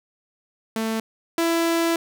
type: tone pair in turn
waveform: sawtooth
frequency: 222.6 / 333.5 Hz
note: A3 / E4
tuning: +20 / +20 cents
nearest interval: perfect fifth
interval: 700 cents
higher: second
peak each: -19 / -15 dBFS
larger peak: second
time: 0.76-1 / 1.38-1.96 s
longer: second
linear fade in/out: 2 ms
effects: none